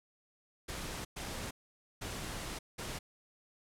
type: noise bursts at uneven times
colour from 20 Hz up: pink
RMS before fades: -41 dBFS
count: 4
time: 0.68-1.05 / 1.16-1.51 / 2.01-2.59 / 2.78-2.99 s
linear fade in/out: 10 ms
effects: low-pass 11000 Hz 12 dB/octave